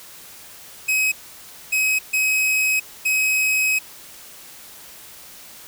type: tone bursts at uneven times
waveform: 45% pulse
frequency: 2542 Hz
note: D#7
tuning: 36 cents sharp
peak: -17 dBFS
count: 4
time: 0.88-1.12 / 1.72-1.99 / 2.13-2.8 / 3.05-3.79 s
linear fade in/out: 10 ms
effects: white hiss -42 dBFS RMS until 5.67 s